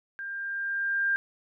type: tone with level ramp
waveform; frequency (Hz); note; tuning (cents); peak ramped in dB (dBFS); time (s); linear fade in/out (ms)
sine; 1596; G6; +31; -34 to -22; 0.19-1.16; 0
effects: none